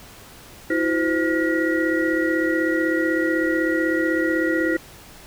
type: tone cluster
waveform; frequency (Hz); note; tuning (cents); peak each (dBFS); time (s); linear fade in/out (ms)
sine; 324 / 360 / 515 / 1422 / 1915; E4 / F#4 / C5 / F6 / A#6; -30 / -47 / -28 / +31 / +46; -21 / -27 / -26 / -29 / -25; 0.7-4.77; 5
effects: pink hiss -44 dBFS RMS until 5.26 s